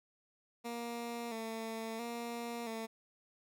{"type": "tone with vibrato", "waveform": "15% pulse", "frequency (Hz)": 229.8, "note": "A#3", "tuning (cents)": -25, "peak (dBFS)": -33, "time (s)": [0.64, 2.87], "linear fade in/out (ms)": 20, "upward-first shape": "square", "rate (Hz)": 0.74, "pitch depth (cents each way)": 43, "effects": []}